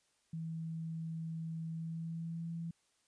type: tone with pitch glide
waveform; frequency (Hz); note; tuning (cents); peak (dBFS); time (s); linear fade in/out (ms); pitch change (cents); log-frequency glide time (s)
sine; 162.6 to 166.69; E3 to E3; -23 to +20; -38; 0.33-2.71; 5; +43; 1.7-2.5
effects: white hiss -75 dBFS RMS until 3.07 s + resampled to 22050 Hz